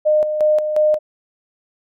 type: tone with tremolo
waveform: sine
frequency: 610 Hz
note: D#5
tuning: 34 cents flat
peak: -11 dBFS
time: 0.05-0.99 s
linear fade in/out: 20 ms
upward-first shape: square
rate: 2.8 Hz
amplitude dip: 55%
effects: none